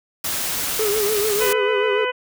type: noise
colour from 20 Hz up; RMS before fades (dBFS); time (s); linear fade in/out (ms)
white; -24; 0.24-1.53; 5
type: tone with vibrato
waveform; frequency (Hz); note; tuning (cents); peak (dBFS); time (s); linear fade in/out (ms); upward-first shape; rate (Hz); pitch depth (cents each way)
triangle; 419.8; G#4; +19; -17; 0.79-2.05; 5; triangle; 6.8; 95
type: harmonic tone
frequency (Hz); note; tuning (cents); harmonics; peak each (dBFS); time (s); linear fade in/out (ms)
500; B4; +21; 1 / 2 / 3 / 4 / 5 / 6; -23 / -26 / -28 / -29 / -30 / -31; 1.4-2.12; 20
effects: none